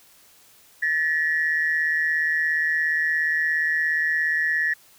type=tone pair together; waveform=sine; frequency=1742.9 / 1900 Hz; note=A6 / A#6; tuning=-17 / +33 cents; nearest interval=minor second; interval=150 cents; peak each=-22 / -22 dBFS; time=0.82-4.74 s; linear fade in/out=10 ms; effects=tanh soft clip ceiling -12 dBFS + white hiss -54 dBFS RMS until 4.98 s